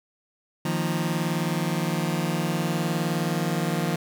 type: chord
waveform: sawtooth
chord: Eb suspended second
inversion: none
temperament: just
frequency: 155.56 / 175.01 / 233.3 Hz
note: Eb3 / F3 / Bb3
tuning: 0 / +4 / +2 cents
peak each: -23 / -23 / -28 dBFS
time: 0.65-3.96 s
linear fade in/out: 5 ms
effects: 9-bit